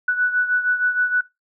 sine beating tone pair, 1480 / 1486.4 Hz, F#6 / F#6, 0 / +7 cents, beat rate 6.4 Hz, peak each -18 / -23 dBFS, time 0.08-1.21 s, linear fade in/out 5 ms, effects noise-tail reverb RT60 0.2 s tail -20 dB re dry

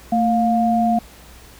sine tone pair together, 225.2 / 706 Hz, A3 / F5, +40 / +19 cents, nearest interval octave + minor sixth, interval 1979 cents, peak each -17 dBFS, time 0.12-0.99 s, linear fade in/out 5 ms, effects added 60 Hz sine -45 dBFS peak until 1.59 s + pink hiss -45 dBFS RMS until 1.59 s

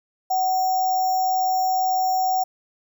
sine tone with sample-and-hold, 749 Hz, F#5, 21 cents sharp, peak -18 dBFS, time 0.3-2.44 s, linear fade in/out 10 ms, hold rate 6300 Hz, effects none

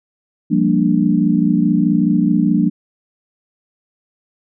sine chord, G minor seventh, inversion third, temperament equal with one note detuned, 174.61 / 199.42 / 233.1 / 293.7 Hz, F3 / G3 / Bb3 / D4, 0 / +30 / 0 / 0 cents, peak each -17 dBFS, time 0.5-2.7 s, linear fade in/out 20 ms, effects none

